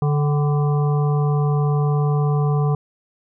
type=harmonic tone with a mistuned harmonic; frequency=145.7 Hz; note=D3; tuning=13 cents flat; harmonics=1 / 3 / 5 / 7 / 8; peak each=-16 / -26 / -30 / -33 / -34 dBFS; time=0.02-2.75 s; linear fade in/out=2 ms; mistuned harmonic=5; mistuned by=+58 cents; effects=none